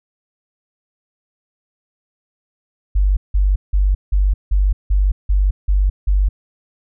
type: tone bursts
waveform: sine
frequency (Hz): 48.61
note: G1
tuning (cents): -14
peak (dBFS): -11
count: 9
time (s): 2.95-6.29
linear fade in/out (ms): 10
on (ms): 220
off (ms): 170
effects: none